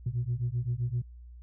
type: beating tone pair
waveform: sine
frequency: 117.5 / 125.2 Hz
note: A#2 / B2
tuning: +14 / +24 cents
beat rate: 7.7 Hz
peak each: -30 / -30 dBFS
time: 0.06-1.02 s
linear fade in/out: 5 ms
effects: tanh soft clip ceiling -23 dBFS + added 60 Hz sine -45 dBFS peak until 1.42 s